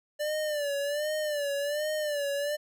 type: tone with vibrato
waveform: square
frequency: 589 Hz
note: D5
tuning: 5 cents sharp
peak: -29 dBFS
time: 0.19-2.57 s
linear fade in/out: 20 ms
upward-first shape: sine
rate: 1.3 Hz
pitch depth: 79 cents each way
effects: none